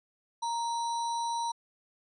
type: tone with sample-and-hold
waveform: sine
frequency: 932.3 Hz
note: A#5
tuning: in tune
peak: -29 dBFS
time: 0.42-1.52 s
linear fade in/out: 10 ms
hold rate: 4900 Hz
effects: resampled to 22050 Hz